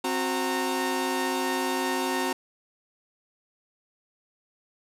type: tone cluster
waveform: sawtooth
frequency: 263.5 / 367.4 / 920 Hz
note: C4 / F#4 / A#5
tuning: +12 / -12 / -23 cents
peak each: -26 dBFS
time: 0.04-2.33 s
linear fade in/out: 5 ms
effects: resampled to 32000 Hz + 9-bit